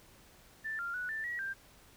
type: tone with pitch steps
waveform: sine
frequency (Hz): 1769 / 1391 / 1475 / 1772 / 1917 / 1582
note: A6 / F6 / F#6 / A6 / A#6 / G6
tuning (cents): +9 / -7 / -6 / +12 / +48 / +15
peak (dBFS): -35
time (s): 0.64-1.54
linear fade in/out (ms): 20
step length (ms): 150
effects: pink hiss -60 dBFS RMS until 1.96 s